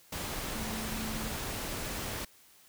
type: tone in noise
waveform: sine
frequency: 220 Hz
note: A3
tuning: in tune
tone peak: -39 dBFS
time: 0.55-1.31 s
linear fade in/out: 5 ms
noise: pink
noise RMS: -37 dBFS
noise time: 0.12-2.25 s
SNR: -5 dB
effects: white hiss -60 dBFS RMS until 2.68 s